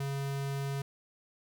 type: tone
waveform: square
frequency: 138.59 Hz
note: C#3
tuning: in tune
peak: -33 dBFS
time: 0-0.82 s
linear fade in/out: 5 ms
effects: none